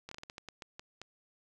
slowing click train, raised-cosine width 0.2 ms, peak -27 dBFS, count 11, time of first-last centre 0.09-1.016 s, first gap 24 ms, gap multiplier 1.28, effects none

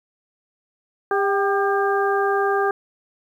harmonic tone with a mistuned harmonic, 400 Hz, G4, 35 cents sharp, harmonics 1 / 2 / 3 / 4, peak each -20 / -23 / -25 / -26 dBFS, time 1.11-2.71 s, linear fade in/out 2 ms, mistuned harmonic 2, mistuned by -39 cents, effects 9-bit

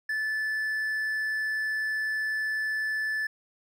triangle tone, 1744 Hz, A6, 16 cents flat, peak -25 dBFS, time 0.09-3.27 s, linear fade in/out 5 ms, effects none

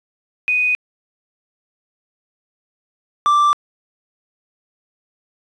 sine / triangle tone pair in turn, 2489 / 1174.7 Hz, D#7 / D6, 0 / 0 cents, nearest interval octave + minor second, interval 1300 cents, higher first, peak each -14 / -9 dBFS, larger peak second, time 0.48-0.75 / 3.26-3.53 s, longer neither, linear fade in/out 0 ms, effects resampled to 22050 Hz + 8-bit

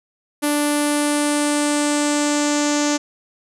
sawtooth tone with low-pass filter sweep, 293.7 Hz, D4, in tune, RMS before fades -19 dBFS, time 0.42-2.98 s, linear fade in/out 20 ms, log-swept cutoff 11000 to 6700 Hz, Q 4.4, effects none

